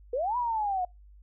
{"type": "linear two-way sweep", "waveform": "sine", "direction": "up then down", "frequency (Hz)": [460, 995, 709], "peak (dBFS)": -26, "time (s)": [0.13, 0.85], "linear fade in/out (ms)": 5, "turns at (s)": 0.37, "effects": ["noise-tail reverb RT60 0.2 s tail -26 dB re dry", "added 50 Hz sine -50 dBFS peak until 1.22 s"]}